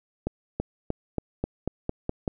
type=accelerating click train; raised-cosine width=2 ms; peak=-13 dBFS; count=9; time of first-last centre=0.27-2.278 s; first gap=330 ms; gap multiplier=0.92; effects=none